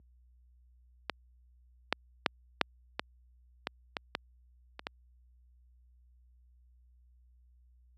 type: clicks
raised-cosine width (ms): 0.3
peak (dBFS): -14 / -9 / -7 / -6 / -14 / -15 / -16 / -14 / -24 / -18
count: 10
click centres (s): 1.097 / 1.926 / 2.262 / 2.613 / 2.995 / 3.671 / 3.968 / 4.151 / 4.794 / 4.869
effects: added 61 Hz sine -39 dBFS peak until 7.97 s + high-pass 200 Hz 12 dB/octave